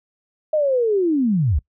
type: linear sweep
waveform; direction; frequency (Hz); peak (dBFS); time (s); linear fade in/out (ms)
sine; down; 630 to 58.27; -15; 0.53-1.59; 5
effects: noise-tail reverb RT60 0.1 s tail -23 dB re dry